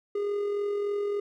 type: tone with amplitude modulation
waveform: triangle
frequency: 408.6 Hz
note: G#4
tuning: 28 cents flat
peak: -23 dBFS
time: 0.15-1.2 s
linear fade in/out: 5 ms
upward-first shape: sine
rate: 43.4 Hz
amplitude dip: 35%
effects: none